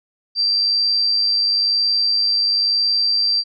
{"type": "tone with amplitude modulation", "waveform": "sine", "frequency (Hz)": 4699, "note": "D8", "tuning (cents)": 0, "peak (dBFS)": -13, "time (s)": [0.35, 3.44], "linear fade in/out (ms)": 50, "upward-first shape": "sine", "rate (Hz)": 101, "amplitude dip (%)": 35, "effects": []}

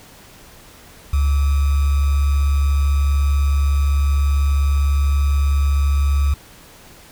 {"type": "tone with sample-and-hold", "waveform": "sine", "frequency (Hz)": 70.5, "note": "C#2", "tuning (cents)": 30, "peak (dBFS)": -13, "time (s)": [1.13, 6.34], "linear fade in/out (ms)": 5, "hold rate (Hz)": 1225, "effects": ["pink hiss -44 dBFS RMS until 7.11 s"]}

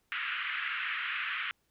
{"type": "band-pass noise", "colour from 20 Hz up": "pink", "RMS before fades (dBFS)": -35, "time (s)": [0.12, 1.51], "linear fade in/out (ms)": 0, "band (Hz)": [1300, 3000], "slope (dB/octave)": 48, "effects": ["pink hiss -75 dBFS RMS until 1.7 s"]}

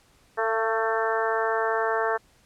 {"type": "harmonic tone with a mistuned harmonic", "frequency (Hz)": 223.1, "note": "A3", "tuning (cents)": 24, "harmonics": [2, 3, 4, 5, 6, 7, 8], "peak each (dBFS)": [-27, -29, -30, -31, -32, -32, -33], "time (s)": [0.37, 2.18], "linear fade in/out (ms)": 20, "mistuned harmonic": 3, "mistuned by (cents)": 17, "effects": ["pink hiss -60 dBFS RMS until 2.45 s", "low-pass 11000 Hz 12 dB/octave"]}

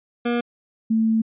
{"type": "tone pair in turn", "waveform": ["25% pulse", "sine"], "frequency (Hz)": [238.9, 222.7], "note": ["A#3", "A3"], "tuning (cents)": [43, 21], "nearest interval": "minor second", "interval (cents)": 122, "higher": "first", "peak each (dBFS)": -16, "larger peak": "neither", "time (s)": [[0.25, 0.41], [0.9, 1.22]], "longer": "second", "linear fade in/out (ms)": 10, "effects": ["resampled to 8000 Hz"]}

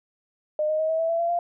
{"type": "tone with pitch steps", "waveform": "sine", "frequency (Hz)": [609, 620.4, 631.9, 643.7, 655.7, 668, 680.4, 693.1], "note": ["D#5", "D#5", "D#5", "E5", "E5", "E5", "F5", "F5"], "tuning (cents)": [-37, -5, 27, -41, -9, 23, -45, -13], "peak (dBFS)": -21, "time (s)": [0.59, 1.39], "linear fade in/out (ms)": 2, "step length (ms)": 100, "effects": []}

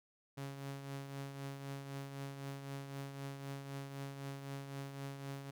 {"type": "tone with tremolo", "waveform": "sawtooth", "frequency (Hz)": 138.3, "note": "C#3", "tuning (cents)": -4, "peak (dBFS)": -37, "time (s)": [0.37, 5.51], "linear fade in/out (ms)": 10, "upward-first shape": "triangle", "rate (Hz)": 3.9, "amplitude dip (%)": 55, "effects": []}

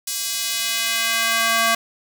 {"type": "tone with high-pass filter sweep", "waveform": "square", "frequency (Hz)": 227.8, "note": "A#3", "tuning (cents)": -40, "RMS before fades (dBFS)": -21, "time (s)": [0.07, 1.75], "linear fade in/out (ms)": 5, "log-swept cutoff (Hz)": [5800, 970], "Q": 0.9, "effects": []}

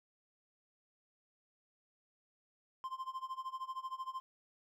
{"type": "tone with tremolo", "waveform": "triangle", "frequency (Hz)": 1046.5, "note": "C6", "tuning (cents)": 0, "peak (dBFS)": -35, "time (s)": [2.84, 4.2], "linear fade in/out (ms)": 0, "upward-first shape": "sine", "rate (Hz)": 13, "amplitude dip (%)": 90, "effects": []}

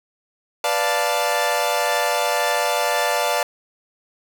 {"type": "chord", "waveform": "sawtooth", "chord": "B half-diminished seventh", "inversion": "none", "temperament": "equal", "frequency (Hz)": [493.9, 587.3, 698.5, 880], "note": ["B4", "D5", "F5", "A5"], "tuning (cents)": [0, 0, 0, 0], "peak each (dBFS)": [-23, -19, -20, -20], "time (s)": [0.64, 3.43], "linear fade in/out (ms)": 2, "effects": []}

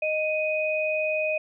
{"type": "tone pair together", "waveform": "sine", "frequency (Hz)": [620, 2497], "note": ["D#5", "D#7"], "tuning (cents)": [-6, 6], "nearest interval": "2 octaves", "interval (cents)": 2412, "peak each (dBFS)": [-25, -27], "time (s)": [0.02, 1.38], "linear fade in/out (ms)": 5, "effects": []}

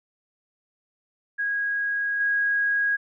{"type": "tone with level steps", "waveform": "sine", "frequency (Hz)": 1646, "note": "G#6", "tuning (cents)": -16, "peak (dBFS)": [-23, -20], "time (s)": [1.38, 2.97], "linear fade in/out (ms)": 20, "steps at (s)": 2.2, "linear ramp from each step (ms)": 5, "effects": []}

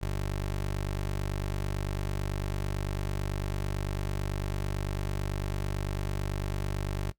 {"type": "tone", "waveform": "20% pulse", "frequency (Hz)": 49, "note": "G1", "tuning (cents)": 0, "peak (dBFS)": -25, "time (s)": [0.01, 7.12], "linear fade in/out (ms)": 20, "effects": ["noise-tail reverb RT60 0.1 s tail -20 dB re dry"]}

